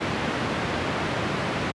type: band-pass noise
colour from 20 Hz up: pink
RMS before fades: -27 dBFS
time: 0-1.72 s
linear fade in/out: 20 ms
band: 110 to 2700 Hz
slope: 12 dB/octave
effects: high-pass 60 Hz 12 dB/octave + resampled to 24000 Hz